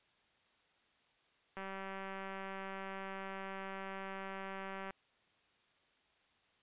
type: click train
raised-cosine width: 0.5 ms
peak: -30 dBFS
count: 645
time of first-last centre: 1.57-4.907 s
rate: 193 Hz
effects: white hiss -72 dBFS RMS until 6.62 s + resampled to 8000 Hz

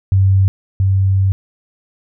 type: tone pair in turn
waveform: sine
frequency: 96.3 / 96.3 Hz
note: G2 / G2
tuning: -30 / -30 cents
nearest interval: unison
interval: 0 cents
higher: neither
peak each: -8 / -10 dBFS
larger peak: first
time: 0.12-0.48 / 0.8-1.32 s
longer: second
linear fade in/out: 0 ms
effects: none

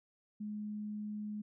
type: tone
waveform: sine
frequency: 210.3 Hz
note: G#3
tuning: 22 cents sharp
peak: -38 dBFS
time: 0.4-1.42 s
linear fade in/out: 10 ms
effects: none

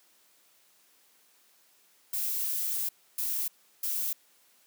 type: noise bursts at uneven times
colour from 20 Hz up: violet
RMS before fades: -31 dBFS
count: 3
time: 2.13-2.89 / 3.18-3.48 / 3.83-4.13 s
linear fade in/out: 5 ms
effects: white hiss -64 dBFS RMS until 4.66 s + high-pass 200 Hz 12 dB/octave

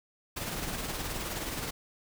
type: noise with tremolo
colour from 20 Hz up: pink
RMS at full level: -34 dBFS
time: 0.36-1.71 s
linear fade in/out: 10 ms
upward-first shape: sine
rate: 19 Hz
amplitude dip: 40%
effects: none

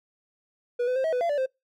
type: tone with pitch steps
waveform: triangle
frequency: 485.3 / 504 / 527 / 642 / 497.9 / 682 / 582 / 523 Hz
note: B4 / B4 / C5 / E5 / B4 / F5 / D5 / C5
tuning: -30 / +35 / +12 / -46 / +14 / -41 / -16 / -1 cents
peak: -21 dBFS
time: 0.79-1.462 s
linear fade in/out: 10 ms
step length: 84 ms
effects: noise-tail reverb RT60 0.2 s tail -25 dB re dry

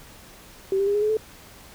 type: tone with pitch steps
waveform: sine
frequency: 386.2 / 395.7 / 405.4 / 415.4 / 425.6 / 436 Hz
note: G4 / G4 / G#4 / G#4 / G#4 / A4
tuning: -26 / +16 / -42 / 0 / +42 / -16 cents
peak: -19 dBFS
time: 0.72-1.17 s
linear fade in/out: 2 ms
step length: 75 ms
effects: pink hiss -47 dBFS RMS until 1.74 s

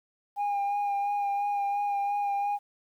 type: tone with vibrato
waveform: sine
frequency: 810 Hz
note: G#5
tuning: 43 cents flat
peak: -23 dBFS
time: 0.36-2.59 s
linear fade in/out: 50 ms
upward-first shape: sine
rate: 2.9 Hz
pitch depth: 20 cents each way
effects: tanh soft clip ceiling -25 dBFS + 10-bit

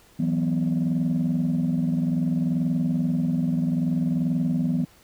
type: chord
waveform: sine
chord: E suspended second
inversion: none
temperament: just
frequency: 164.81 / 185.42 / 247.2 Hz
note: E3 / F#3 / B3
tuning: 0 / +4 / +2 cents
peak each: -23 / -26 / -23 dBFS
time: 0.19-4.85 s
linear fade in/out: 10 ms
effects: tanh soft clip ceiling -16 dBFS + pink hiss -55 dBFS RMS until 5.03 s

